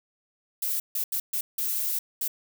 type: noise bursts at uneven times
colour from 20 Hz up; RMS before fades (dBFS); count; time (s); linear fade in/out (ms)
violet; -28; 6; 0.62-0.8 / 0.95-1.04 / 1.12-1.2 / 1.33-1.41 / 1.58-1.99 / 2.21-2.28; 5
effects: none